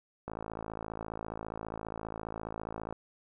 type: click train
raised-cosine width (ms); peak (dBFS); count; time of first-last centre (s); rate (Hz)
1; -24; 146; 0.28-2.926; 54.8
effects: none